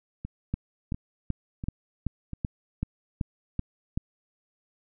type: two click trains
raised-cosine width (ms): 5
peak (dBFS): -15 / -22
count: 10 / 4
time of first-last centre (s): 0.54-3.975 / 0.25-2.333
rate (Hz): 2.62 / 1.44
effects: none

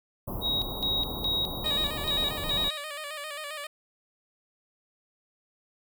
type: band-stop noise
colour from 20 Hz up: pink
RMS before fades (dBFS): -35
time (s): 0.27-2.69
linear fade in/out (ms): 10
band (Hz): 1100 to 12000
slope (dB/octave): 48
type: tone with tremolo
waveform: sine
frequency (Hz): 3800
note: A#7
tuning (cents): +33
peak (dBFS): -25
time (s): 0.41-2.82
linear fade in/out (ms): 50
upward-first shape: square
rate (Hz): 2.4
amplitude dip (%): 75
type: tone with vibrato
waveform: 10% pulse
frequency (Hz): 596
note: D5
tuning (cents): +25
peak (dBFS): -27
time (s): 1.64-3.67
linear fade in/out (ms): 5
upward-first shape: square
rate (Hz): 7.5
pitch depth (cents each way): 60
effects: none

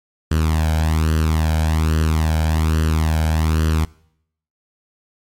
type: tone with flanger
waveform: sawtooth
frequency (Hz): 79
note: D#2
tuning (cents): +27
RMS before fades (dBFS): -17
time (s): 0.31-3.85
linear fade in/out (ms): 5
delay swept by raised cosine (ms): 0.66 to 1.3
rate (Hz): 1.2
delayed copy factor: +0.7
effects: noise-tail reverb RT60 0.7 s tail -22 dB re dry + MP3 64 kbps

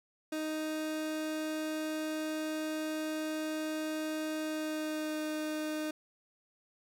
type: tone with pitch glide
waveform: 30% pulse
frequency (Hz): 311.1 to 307.9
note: D#4 to D#4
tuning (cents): 0 to -18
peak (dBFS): -31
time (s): 0.32-5.91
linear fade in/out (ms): 5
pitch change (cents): -18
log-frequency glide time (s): 4.4-5.2
effects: none

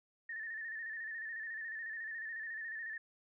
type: tone with vibrato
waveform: sine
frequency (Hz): 1800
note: A6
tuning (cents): +39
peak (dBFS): -40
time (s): 0.29-2.98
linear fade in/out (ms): 5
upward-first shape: square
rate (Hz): 14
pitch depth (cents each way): 48
effects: none

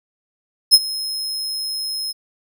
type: tone with ADSR envelope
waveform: 40% pulse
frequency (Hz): 5150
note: E8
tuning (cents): -41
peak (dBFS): -3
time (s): 0.71-2.13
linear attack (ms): 30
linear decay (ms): 43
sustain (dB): -19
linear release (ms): 24
effects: none

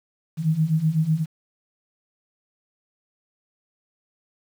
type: beating tone pair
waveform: sine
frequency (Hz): 153.4 / 161.4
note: D#3 / E3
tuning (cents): -24 / -36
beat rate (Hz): 8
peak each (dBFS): -23 / -20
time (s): 0.37-1.26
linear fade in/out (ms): 50
effects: 8-bit

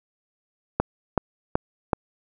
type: click train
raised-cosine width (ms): 1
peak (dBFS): -5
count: 4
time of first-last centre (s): 0.8-1.932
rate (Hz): 2.65
effects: none

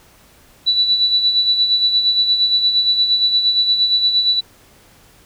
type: tone with tremolo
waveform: sine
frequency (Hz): 3954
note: B7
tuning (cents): +1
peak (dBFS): -10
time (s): 0.66-4.41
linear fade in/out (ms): 20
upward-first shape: sine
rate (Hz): 8.6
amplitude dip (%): 55
effects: pink hiss -49 dBFS RMS until 5.25 s

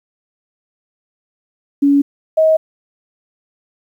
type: tone pair in turn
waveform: sine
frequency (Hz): 282.5 / 634.2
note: C#4 / D#5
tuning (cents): +33 / +33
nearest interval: octave + major second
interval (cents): 1400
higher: second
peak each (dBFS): -8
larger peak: neither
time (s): 1.82-2.02 / 2.37-2.57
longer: neither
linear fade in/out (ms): 10
effects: 8-bit

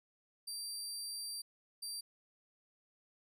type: tone bursts at uneven times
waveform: 25% pulse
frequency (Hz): 4699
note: D8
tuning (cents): 0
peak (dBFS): -36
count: 2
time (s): 0.47-1.42 / 1.82-2.01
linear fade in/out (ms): 10
effects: none

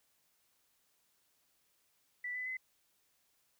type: tone with pitch steps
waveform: sine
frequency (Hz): 1971 / 2003 / 2036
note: B6 / B6 / C7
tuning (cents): -4 / +24 / -48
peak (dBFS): -37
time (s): 2.24-2.57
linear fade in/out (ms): 5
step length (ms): 110
effects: white hiss -75 dBFS RMS until 3.59 s

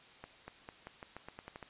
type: accelerating click train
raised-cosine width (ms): 0.5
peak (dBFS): -30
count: 11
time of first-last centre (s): 0.24-1.628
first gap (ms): 240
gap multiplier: 0.87
effects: white hiss -58 dBFS RMS until 1.69 s + resampled to 8000 Hz

